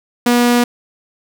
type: tone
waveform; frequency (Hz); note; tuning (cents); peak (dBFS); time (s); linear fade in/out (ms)
sawtooth; 241.6; B3; -38; -6; 0.26-0.64; 5
effects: none